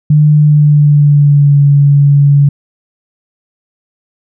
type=tone with pitch glide; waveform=sine; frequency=150.2 to 142.43 Hz; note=D3 to C#3; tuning=+39 to +47 cents; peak=-3 dBFS; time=0.1-2.49 s; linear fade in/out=5 ms; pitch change=-92 cents; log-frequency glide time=0.36-1.6 s; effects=none